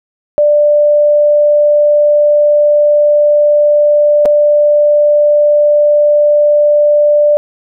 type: tone with dropouts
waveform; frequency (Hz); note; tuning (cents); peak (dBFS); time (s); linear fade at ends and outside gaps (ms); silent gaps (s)
sine; 591; D5; +11; -5; 0.38-7.37; 0; 4.254-4.258
effects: none